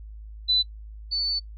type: tone pair in turn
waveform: sine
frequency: 3997 / 4495 Hz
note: B7 / C#8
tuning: +20 / +23 cents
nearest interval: major second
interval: 203 cents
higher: second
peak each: -18 / -23 dBFS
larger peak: first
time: 0.48-0.63 / 1.11-1.4 s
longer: second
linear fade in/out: 20 ms
effects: noise-tail reverb RT60 0.1 s tail -26 dB re dry + added 53 Hz sine -38 dBFS peak until 1.57 s